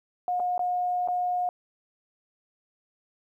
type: tone with dropouts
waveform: sine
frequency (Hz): 719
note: F#5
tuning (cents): -50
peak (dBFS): -24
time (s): 0.28-1.49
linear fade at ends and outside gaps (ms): 1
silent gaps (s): 0.397-0.401 / 0.579-0.593 / 1.076-1.085
effects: 11-bit